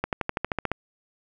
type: accelerating click train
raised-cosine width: 0.5 ms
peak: -10 dBFS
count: 10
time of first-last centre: 0.04-0.716 s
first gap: 88 ms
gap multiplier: 0.96
effects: none